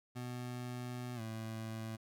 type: tone with pitch glide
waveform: 25% pulse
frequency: 123.7 to 111.48 Hz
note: B2 to A2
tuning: +3 to +23 cents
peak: -37 dBFS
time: 0.15-1.97 s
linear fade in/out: 20 ms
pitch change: -180 cents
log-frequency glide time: 1.15-1.21 s
effects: none